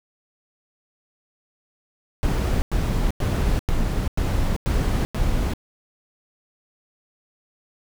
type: noise bursts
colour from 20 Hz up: brown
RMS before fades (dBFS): -21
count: 7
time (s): 2.23-5.536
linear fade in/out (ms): 0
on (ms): 390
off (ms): 96
effects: none